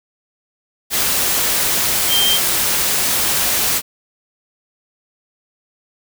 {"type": "tone in noise", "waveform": "sine", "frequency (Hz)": 3157, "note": "G7", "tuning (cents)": 12, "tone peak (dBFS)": -14, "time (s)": [2.08, 2.4], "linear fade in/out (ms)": 50, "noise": "white", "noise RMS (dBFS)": -17, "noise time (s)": [0.9, 3.82], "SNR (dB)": 0, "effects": []}